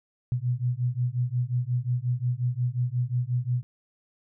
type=beating tone pair; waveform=sine; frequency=120.8 / 126.4 Hz; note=B2 / B2; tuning=-38 / +41 cents; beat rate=5.6 Hz; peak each=-27 dBFS; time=0.32-3.63 s; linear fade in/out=0 ms; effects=none